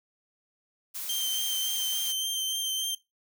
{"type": "noise", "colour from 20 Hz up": "blue", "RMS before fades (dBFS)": -36, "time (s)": [0.94, 2.13], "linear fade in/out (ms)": 20}
{"type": "tone with vibrato", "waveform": "sawtooth", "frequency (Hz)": 3136, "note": "G7", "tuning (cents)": 0, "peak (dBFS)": -25, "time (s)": [1.09, 2.95], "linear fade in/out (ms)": 5, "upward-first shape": "sine", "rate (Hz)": 3.5, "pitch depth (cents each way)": 18}
{"effects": ["noise-tail reverb RT60 0.2 s tail -19 dB re dry"]}